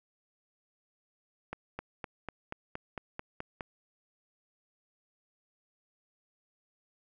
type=accelerating click train; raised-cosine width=0.5 ms; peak=-22 dBFS; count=10; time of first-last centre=1.53-3.608 s; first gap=260 ms; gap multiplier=0.97; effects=none